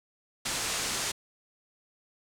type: low-pass noise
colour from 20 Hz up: white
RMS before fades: -32 dBFS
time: 0.45-1.12 s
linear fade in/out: 10 ms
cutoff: 8800 Hz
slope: 24 dB/octave
effects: none